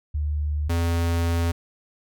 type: tone pair in turn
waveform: sine / square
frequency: 74.4 / 84.56 Hz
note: D2 / E2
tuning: +23 / +45 cents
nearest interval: major second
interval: 222 cents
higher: second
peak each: -22 / -21 dBFS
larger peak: second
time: 0.14-0.69 / 0.69-1.52 s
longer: second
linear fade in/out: 10 ms
effects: none